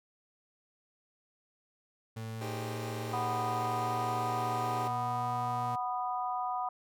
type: tone with pitch glide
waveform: 35% pulse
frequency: 112 to 120.04 Hz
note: A2 to B2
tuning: +31 to -49 cents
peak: -36 dBFS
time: 2.16-5.76 s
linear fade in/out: 10 ms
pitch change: +120 cents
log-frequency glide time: 2.57-5.31 s
type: chord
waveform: 25% pulse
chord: Ab major seventh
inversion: second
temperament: equal with one note detuned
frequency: 311.1 / 392 / 415.3 / 526.3 Hz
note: Eb4 / G4 / Ab4 / C5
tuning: 0 / 0 / 0 / +10 cents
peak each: -41 / -39 / -41 / -43 dBFS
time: 2.41-4.88 s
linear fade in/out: 5 ms
type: harmonic tone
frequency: 246.9 Hz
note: B3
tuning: in tune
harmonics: 3 / 4 / 5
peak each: -34 / -36 / -38 dBFS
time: 3.13-6.69 s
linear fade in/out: 5 ms
effects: none